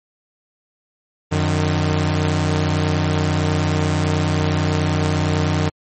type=tone pair together; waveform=sawtooth; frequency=90.8 / 152.4 Hz; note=F#2 / D#3; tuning=-32 / -36 cents; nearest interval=major sixth; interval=896 cents; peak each=-15 dBFS; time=1.31-5.7 s; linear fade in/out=20 ms; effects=MP3 32 kbps